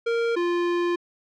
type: tone pair in turn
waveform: square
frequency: 464.6 / 348.1 Hz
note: A#4 / F4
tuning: -6 / -6 cents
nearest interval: perfect fourth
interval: 500 cents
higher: first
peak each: -22 dBFS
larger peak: neither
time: 0.06-0.36 / 0.36-0.96 s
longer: second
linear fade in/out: 10 ms
effects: low-pass 3000 Hz 12 dB/octave